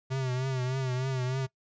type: tone with vibrato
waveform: square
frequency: 129.7 Hz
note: C3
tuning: 15 cents flat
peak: -29 dBFS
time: 0.1-1.47 s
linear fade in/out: 20 ms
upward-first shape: triangle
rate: 3.3 Hz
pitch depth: 71 cents each way
effects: noise-tail reverb RT60 0.1 s tail -21 dB re dry + resampled to 16000 Hz